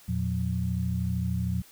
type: tone cluster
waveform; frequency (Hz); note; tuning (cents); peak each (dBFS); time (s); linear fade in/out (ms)
sine; 84.3 / 117.4 / 179.9; E2 / A#2 / F#3; +39 / +13 / -48; -30; 0.08-1.62; 10
effects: white hiss -54 dBFS RMS until 1.71 s